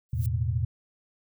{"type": "noise with exponential growth", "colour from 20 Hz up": "violet", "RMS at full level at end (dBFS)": -38, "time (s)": [0.09, 0.26], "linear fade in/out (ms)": 0, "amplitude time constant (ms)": 36}
{"type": "chord", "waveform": "sine", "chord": "E suspended fourth", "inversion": "none", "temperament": "just", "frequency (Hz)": [82.41, 109.88, 123.61], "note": ["E2", "A2", "B2"], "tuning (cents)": [0, -2, 2], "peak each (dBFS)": [-29, -28, -29], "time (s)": [0.13, 0.65], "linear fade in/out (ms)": 5}
{"effects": []}